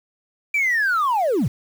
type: linear sweep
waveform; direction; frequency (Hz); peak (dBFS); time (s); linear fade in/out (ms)
sine; down; 2366 to 90.1; -15; 0.54-1.48; 5
effects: tanh soft clip ceiling -15 dBFS + 7-bit